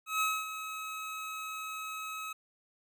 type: tone with ADSR envelope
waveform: 25% pulse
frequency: 1281 Hz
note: E6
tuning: 50 cents flat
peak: -23 dBFS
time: 0.06-2.33 s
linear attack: 150 ms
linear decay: 240 ms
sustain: -11 dB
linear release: 7 ms
effects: none